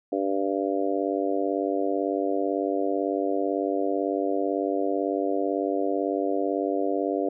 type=harmonic tone; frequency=98 Hz; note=G2; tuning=in tune; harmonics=3 / 4 / 5 / 6 / 7; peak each=-28 / -29 / -30 / -31 / -31 dBFS; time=0.12-7.29 s; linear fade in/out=5 ms; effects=none